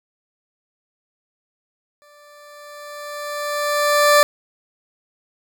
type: tone with exponential growth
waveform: 20% pulse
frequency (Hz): 587.3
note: D5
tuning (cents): 0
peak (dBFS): -4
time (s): 2.02-4.23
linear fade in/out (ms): 0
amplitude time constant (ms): 480
effects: none